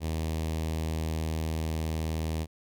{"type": "tone with notch filter", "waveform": "sawtooth", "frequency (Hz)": 79.6, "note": "D#2", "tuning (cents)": 40, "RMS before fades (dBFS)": -31, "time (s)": [0, 2.47], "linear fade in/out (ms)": 50, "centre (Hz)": 1400, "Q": 1.4, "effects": []}